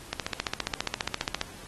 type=click train; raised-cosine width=0.2 ms; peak=-10 dBFS; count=20; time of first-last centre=0.13-1.414 s; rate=14.8 Hz; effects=pink hiss -47 dBFS RMS until 1.67 s + AAC 32 kbps